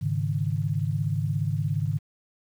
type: chord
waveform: sine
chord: Ab suspended fourth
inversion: none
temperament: equal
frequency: 103.83 / 138.59 / 155.56 Hz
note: Ab2 / Db3 / Eb3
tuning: 0 / 0 / 0 cents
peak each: -28 dBFS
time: 0.01-1.99 s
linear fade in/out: 20 ms
effects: 9-bit